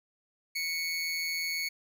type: tone with amplitude modulation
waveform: 25% pulse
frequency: 2212 Hz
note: C#7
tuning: 4 cents flat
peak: -25 dBFS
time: 0.55-1.69 s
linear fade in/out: 10 ms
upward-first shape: sine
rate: 166 Hz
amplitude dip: 45%
effects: none